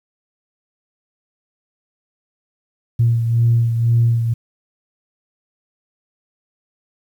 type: beating tone pair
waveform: sine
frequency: 116.54 / 118.54 Hz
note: A#2 / A#2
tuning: 0 / +29 cents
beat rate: 2 Hz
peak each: -12 / -21 dBFS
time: 2.99-4.34 s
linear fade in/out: 10 ms
effects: tanh soft clip ceiling -6 dBFS + 8-bit